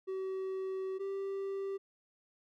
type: tone pair in turn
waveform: triangle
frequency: 380.3 / 391.4 Hz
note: F#4 / G4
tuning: +48 / -3 cents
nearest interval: unison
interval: 49 cents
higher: second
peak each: -33 / -33 dBFS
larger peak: neither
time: 0.07-0.99 / 0.99-1.78 s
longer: first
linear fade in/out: 20 ms
effects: none